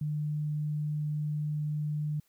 sine tone, 150.3 Hz, D3, 40 cents sharp, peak -29 dBFS, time 0.01-2.2 s, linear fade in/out 5 ms, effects white hiss -71 dBFS RMS until 2.28 s

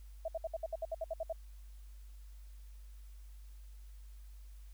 sine tone bursts, 652 Hz, E5, 19 cents flat, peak -34 dBFS, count 12, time 0.25-1.327 s, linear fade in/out 5 ms, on 32 ms, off 63 ms, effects added 50 Hz sine -49 dBFS peak until 4.73 s + white hiss -69 dBFS RMS until 4.73 s

